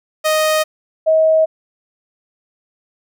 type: tone pair in turn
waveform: sawtooth / sine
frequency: 622.3 / 635.7 Hz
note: D#5 / D#5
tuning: 0 / +37 cents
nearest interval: unison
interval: 37 cents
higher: second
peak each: -9 dBFS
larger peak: neither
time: 0.24-0.64 / 1.06-1.46 s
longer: neither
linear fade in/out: 20 ms
effects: none